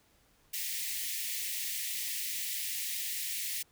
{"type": "high-pass noise", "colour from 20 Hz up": "white", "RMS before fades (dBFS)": -36, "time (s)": [0.53, 3.63], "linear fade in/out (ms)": 10, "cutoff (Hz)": 1800, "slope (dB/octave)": 96, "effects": ["pink hiss -67 dBFS RMS until 3.71 s"]}